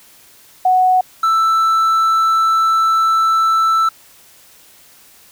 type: tone pair in turn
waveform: sine / triangle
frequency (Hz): 740 / 1324.3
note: F#5 / E6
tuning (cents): 0 / +8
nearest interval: minor seventh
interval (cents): 1008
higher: second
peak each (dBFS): -9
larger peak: neither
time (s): 0.65-1.01 / 1.23-3.89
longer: second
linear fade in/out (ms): 5
effects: white hiss -46 dBFS RMS until 5.31 s